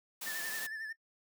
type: noise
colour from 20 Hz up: white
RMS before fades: -41 dBFS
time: 0.21-0.67 s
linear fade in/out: 10 ms
type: tone with vibrato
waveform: triangle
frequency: 1760 Hz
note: A6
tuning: in tune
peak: -37 dBFS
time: 0.26-0.93 s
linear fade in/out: 10 ms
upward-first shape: sine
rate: 11 Hz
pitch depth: 52 cents each way
effects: noise-tail reverb RT60 0.1 s tail -19 dB re dry + high-pass 200 Hz 12 dB/octave